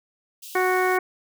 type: high-pass noise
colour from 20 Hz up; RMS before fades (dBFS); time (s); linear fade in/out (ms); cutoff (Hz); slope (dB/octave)
white; -40; 0.42-0.98; 10; 2600; 96
type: harmonic tone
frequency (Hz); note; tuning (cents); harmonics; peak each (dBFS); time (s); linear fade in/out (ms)
369.1; F#4; -4; 1 / 2 / 3 / 4 / 5 / 6; -22 / -25 / -27 / -28 / -29 / -30; 0.55-0.99; 5
effects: none